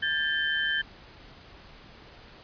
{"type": "tone cluster", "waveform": "sine", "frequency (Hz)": [1602, 1754, 3097], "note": ["G6", "A6", "G7"], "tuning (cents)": [37, -6, -22], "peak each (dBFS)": [-29, -29, -30], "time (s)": [0.02, 0.82], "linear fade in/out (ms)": 10, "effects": ["pink hiss -50 dBFS RMS until 2.43 s", "resampled to 11025 Hz"]}